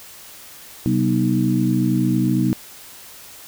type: tone cluster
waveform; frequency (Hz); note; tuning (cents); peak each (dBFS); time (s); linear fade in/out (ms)
sine; 130.6 / 190.4 / 243.3 / 312.2; C3 / F#3 / B3 / D#4; -3 / +50 / -26 / +6; -21; 0.86-2.53; 0
effects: white hiss -41 dBFS RMS until 3.47 s